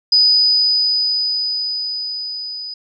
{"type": "tone with level ramp", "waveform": "sine", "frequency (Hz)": 4978, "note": "D#8", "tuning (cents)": 0, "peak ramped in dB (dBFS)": [-8, -26], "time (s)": [0.12, 2.74], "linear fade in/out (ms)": 5, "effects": []}